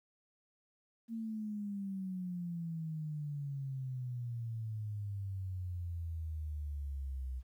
sine exponential sweep, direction down, 230 to 62.8 Hz, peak -37 dBFS, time 1.08-7.43 s, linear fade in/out 50 ms, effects 12-bit

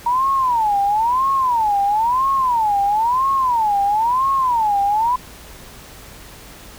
sine tone with vibrato, 932.3 Hz, A#5, in tune, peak -14 dBFS, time 0.06-5.16 s, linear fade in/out 5 ms, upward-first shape sine, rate 1 Hz, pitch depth 270 cents each way, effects added 50 Hz sine -45 dBFS peak until 6.78 s + pink hiss -40 dBFS RMS until 6.78 s

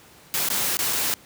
white noise with dropouts, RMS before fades -24 dBFS, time 0.34-1.14 s, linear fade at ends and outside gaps 0 ms, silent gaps 0.487-0.502 / 0.77-0.79 / 0.927-0.93 s, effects pink hiss -50 dBFS RMS until 1.25 s + high-pass 80 Hz 12 dB/octave

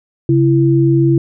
sine tone pair together, 136.59 / 334 Hz, C#3 / E4, -25 / +23 cents, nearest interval octave + minor third, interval 1548 cents, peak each -11 dBFS, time 0.29-1.18 s, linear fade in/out 2 ms, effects none

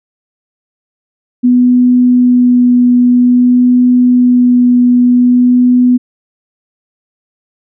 sine tone with vibrato, 246.9 Hz, B3, in tune, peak -4 dBFS, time 1.43-5.98 s, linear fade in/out 20 ms, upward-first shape sine, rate 0.51 Hz, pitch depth 9 cents each way, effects none

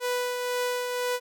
sawtooth tone with tremolo, 493.9 Hz, B4, in tune, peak -21 dBFS, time 0-1.2 s, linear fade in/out 50 ms, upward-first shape triangle, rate 2 Hz, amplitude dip 40%, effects none

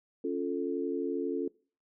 sine chord, Db augmented, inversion none, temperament equal, 277.2 / 349.2 / 440 Hz, Db4 / F4 / A4, 0 / 0 / 0 cents, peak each -34 dBFS, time 0.24-1.48 s, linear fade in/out 5 ms, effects noise-tail reverb RT60 0.4 s tail -22 dB re dry

